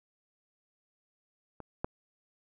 clicks, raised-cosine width 1 ms, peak -29 / -17 dBFS, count 2, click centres 1.603 / 1.845 s, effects none

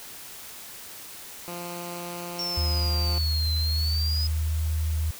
10% pulse tone, 174.2 Hz, F3, 4 cents flat, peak -26 dBFS, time 1.48-3.18 s, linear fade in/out 0 ms
triangle exponential two-way sweep, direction down then up, 5500 to 4051 to 5050 Hz, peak -27 dBFS, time 2.39-4.27 s, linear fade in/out 2 ms, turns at 3.55 s
sine tone with pitch glide, 77.78 to 78.73 Hz, D#2 to D#2, 0 to +21 cents, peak -23 dBFS, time 2.57-5.11 s, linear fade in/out 5 ms, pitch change +21 cents, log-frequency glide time 3.37-4.72 s
effects white hiss -42 dBFS RMS until 5.19 s

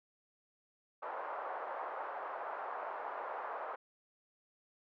white band-pass noise, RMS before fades -42 dBFS, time 1.02-3.76 s, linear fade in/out 10 ms, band 530 to 1200 Hz, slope 24 dB/octave, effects none

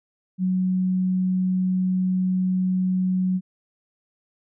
sine tone, 185 Hz, F#3, in tune, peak -19 dBFS, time 0.38-3.41 s, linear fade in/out 50 ms, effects none

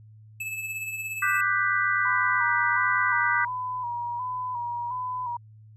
square tone with tremolo, 2611 Hz, E7, 17 cents flat, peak -29 dBFS, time 0.4-1.41 s, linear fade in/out 5 ms, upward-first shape triangle, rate 17 Hz, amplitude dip 55%
sine chord, G major seventh, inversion second, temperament equal with one note detuned, 1184.9 / 1480 / 1568 / 1975.5 Hz, D6 / F#6 / G6 / B6, +15 / 0 / 0 / 0 cents, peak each -27 dBFS, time 1.22-3.45 s, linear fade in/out 5 ms
sine tone with vibrato, 979 Hz, B5, 15 cents flat, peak -28 dBFS, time 2.05-5.37 s, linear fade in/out 5 ms, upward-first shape square, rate 1.4 Hz, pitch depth 44 cents each way
effects added 108 Hz sine -47 dBFS peak until 5.76 s + resampled to 32000 Hz

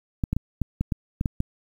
clicks, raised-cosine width 5 ms, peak -11 dBFS, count 9, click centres 0.238 / 0.33 / 0.366 / 0.617 / 0.81 / 0.922 / 1.211 / 1.258 / 1.404 s, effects 8-bit

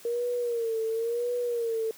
sine tone with vibrato, 466.2 Hz, A#4, in tune, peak -26 dBFS, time 0.05-1.91 s, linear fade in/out 2 ms, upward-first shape sine, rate 0.96 Hz, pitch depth 78 cents each way, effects white hiss -51 dBFS RMS until 1.97 s + high-pass 150 Hz 12 dB/octave

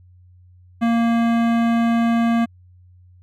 sine tone with hard clipping, 231.9 Hz, A#3, 9 cents flat, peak -17 dBFS, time 0.81-2.46 s, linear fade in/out 20 ms, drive 17 dB, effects added 90 Hz sine -46 dBFS peak until 3.22 s

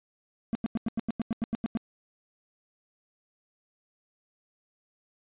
triangle tone bursts, 225.9 Hz, A3, 46 cents sharp, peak -23 dBFS, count 12, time 0.53-1.772 s, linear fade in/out 0 ms, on 21 ms, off 90 ms, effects resampled to 8000 Hz

